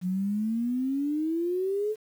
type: exponential sweep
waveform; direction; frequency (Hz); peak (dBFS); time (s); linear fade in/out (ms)
sine; up; 177.7 to 437.8; -25; 0.01-1.96; 50
effects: 9-bit